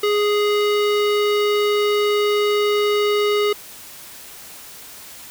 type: tone with low-pass filter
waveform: square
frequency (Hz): 415.3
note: G#4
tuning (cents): 0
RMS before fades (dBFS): -18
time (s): 0.03-3.53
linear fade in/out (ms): 5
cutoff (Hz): 3700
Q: 1.7
effects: white hiss -39 dBFS RMS until 5.3 s